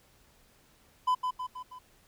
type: tone with echo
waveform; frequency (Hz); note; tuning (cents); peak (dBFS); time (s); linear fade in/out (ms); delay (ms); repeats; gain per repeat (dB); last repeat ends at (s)
triangle; 1007; B5; +33; -21; 1.07-1.15; 10; 160; 4; -5; 1.79
effects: pink hiss -63 dBFS RMS until 2.07 s